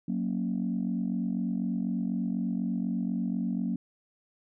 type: chord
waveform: sine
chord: F# major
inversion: none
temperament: equal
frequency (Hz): 185 / 233.1 / 277.2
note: F#3 / A#3 / C#4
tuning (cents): 0 / 0 / 0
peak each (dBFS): -30 / -30 / -35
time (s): 0.08-3.76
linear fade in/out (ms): 5
effects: tanh soft clip ceiling -20 dBFS